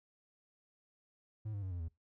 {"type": "tone with pitch steps", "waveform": "triangle", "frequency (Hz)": [108.1, 100.86, 94.11, 87.8, 81.92], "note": ["A2", "G2", "F#2", "F2", "E2"], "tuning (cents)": [-30, 50, 30, 10, -10], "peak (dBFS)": -36, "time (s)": [1.45, 1.885], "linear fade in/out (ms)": 10, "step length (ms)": 87, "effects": ["noise-tail reverb RT60 0.2 s tail -22 dB re dry"]}